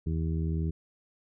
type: harmonic tone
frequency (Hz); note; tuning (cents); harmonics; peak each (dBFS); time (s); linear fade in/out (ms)
80.5; E2; -41; 1 / 2 / 3 / 4 / 5; -29 / -31 / -42 / -40 / -43; 0.06-0.71; 10
effects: none